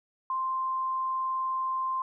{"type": "tone", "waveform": "sine", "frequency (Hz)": 1046.5, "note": "C6", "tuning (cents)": 0, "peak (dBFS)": -27, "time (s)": [0.3, 2.02], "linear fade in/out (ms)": 2, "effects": []}